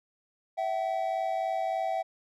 triangle tone pair together, 659.3 / 762.7 Hz, E5 / G5, 0 / -48 cents, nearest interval minor third, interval 252 cents, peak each -29 / -28 dBFS, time 0.57-2.03 s, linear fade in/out 20 ms, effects none

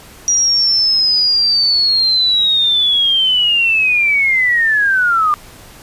sine linear sweep, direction down, 5770 to 1190 Hz, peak -10 dBFS, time 0.28-5.34 s, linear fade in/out 0 ms, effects pink hiss -39 dBFS RMS until 5.82 s + resampled to 32000 Hz

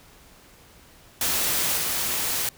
white noise with level steps, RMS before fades -24 / -26 dBFS, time 1.21-2.49 s, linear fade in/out 2 ms, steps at 1.77 s, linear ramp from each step 5 ms, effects pink hiss -52 dBFS RMS until 2.57 s

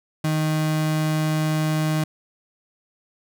35% pulse tone, 155.56 Hz, D#3, in tune, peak -18 dBFS, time 0.24-2.04 s, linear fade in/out 5 ms, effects none

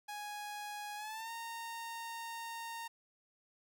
sawtooth tone with pitch glide, 830.6 to 921.6 Hz, G#5 to A#5, 0 to -20 cents, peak -38 dBFS, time 0.08-2.88 s, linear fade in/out 10 ms, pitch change +180 cents, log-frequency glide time 0.96-1.31 s, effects none

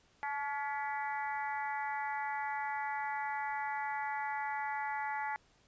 harmonic tone with a mistuned harmonic, 282.7 Hz, C#4, 34 cents sharp, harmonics 3 / 4 / 5 / 6 / 7 / 8, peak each -36 / -48 / -45 / -45 / -42 / -53 dBFS, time 0.23-5.36 s, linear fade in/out 0 ms, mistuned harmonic 3, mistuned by +26 cents, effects pink hiss -68 dBFS RMS until 5.67 s + resampled to 16000 Hz

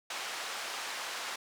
pink band-pass noise, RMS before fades -39 dBFS, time 0.1-1.36 s, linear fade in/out 5 ms, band 850 to 6800 Hz, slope 12 dB/octave, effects none

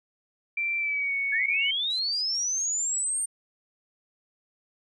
sine tone with pitch glide, 2349 to 2221 Hz, D7 to C#7, 0 to +3 cents, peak -25 dBFS, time 0.57-1.71 s, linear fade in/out 5 ms, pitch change -97 cents, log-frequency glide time 0.78-1.14 s
sine linear sweep, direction up, 1661.2 to 8870 Hz, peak -25 dBFS, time 1.32-3.26 s, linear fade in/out 10 ms
violet noise bursts, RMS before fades -43 dBFS, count 4, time 1.9-2.658 s, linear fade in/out 5 ms, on 92 ms, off 130 ms
effects resampled to 22050 Hz

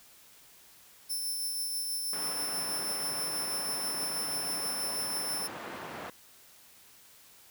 10% pulse tone with tremolo, 5330 Hz, E8, 18 cents sharp, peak -25 dBFS, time 1.09-5.48 s, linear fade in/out 20 ms, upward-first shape triangle, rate 6.2 Hz, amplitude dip 30%
white band-pass noise, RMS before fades -42 dBFS, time 2.13-6.1 s, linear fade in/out 2 ms, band 140 to 1400 Hz, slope 12 dB/octave
effects white hiss -57 dBFS RMS until 7.5 s

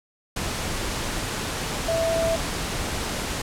sine tone in noise, 659.3 Hz, E5, in tune, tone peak -21 dBFS, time 1.88-2.36 s, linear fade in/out 5 ms, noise pink, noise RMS -28 dBFS, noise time 0.36-3.42 s, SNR +4 dB, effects low-pass 10000 Hz 12 dB/octave

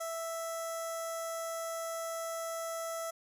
15% pulse tone with notch filter, 659.3 Hz, E5, in tune, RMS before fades -38 dBFS, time 0-3.11 s, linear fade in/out 10 ms, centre 2500 Hz, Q 0.59, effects resampled to 32000 Hz

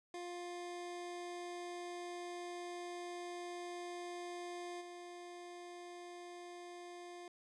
25% pulse tone with level steps, 351.4 Hz, F4, 11 cents sharp, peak -40 / -45 dBFS, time 0.14-7.28 s, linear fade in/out 2 ms, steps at 4.8 s, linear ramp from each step 20 ms, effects resampled to 22050 Hz

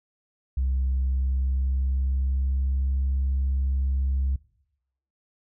sine tone with pitch glide, 65.41 to 67.09 Hz, C2 to C2, 0 to +44 cents, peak -20 dBFS, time 0.57-4.36 s, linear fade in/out 5 ms, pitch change +44 cents, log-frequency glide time 0.94-2.97 s, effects noise-tail reverb RT60 0.8 s tail -22 dB re dry + tanh soft clip ceiling -19 dBFS

